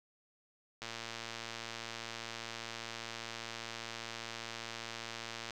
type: click train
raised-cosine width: 0.2 ms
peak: -24 dBFS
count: 540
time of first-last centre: 0.82-5.507 s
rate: 115 Hz
effects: none